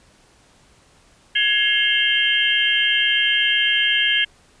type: tone cluster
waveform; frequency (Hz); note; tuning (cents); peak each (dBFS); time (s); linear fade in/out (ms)
sine; 1673 / 2133 / 2701 / 2829 / 3147; G#6 / C7 / E7 / F7 / G7; +12 / +33 / +42 / +22 / +6; -21 / -23 / -26 / -24 / -19; 1.35-4.25; 10
effects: pink hiss -54 dBFS RMS until 4.6 s + resampled to 22050 Hz